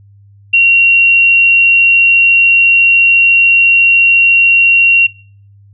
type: tone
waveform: sine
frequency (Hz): 2747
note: F7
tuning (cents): -29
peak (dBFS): -4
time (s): 0.53-5.07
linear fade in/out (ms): 10
effects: noise-tail reverb RT60 0.5 s tail -24 dB re dry + added 100 Hz sine -39 dBFS peak until 5.73 s